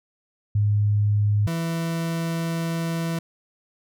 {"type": "tone pair in turn", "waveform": ["sine", "40% pulse"], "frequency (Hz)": [103.83, 165.7], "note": ["G#2", "E3"], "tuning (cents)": [0, 9], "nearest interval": "minor sixth", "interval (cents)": 809, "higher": "second", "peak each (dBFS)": [-17, -23], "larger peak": "first", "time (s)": [[0.55, 1.47], [1.47, 3.19]], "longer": "second", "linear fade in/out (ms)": 5, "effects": []}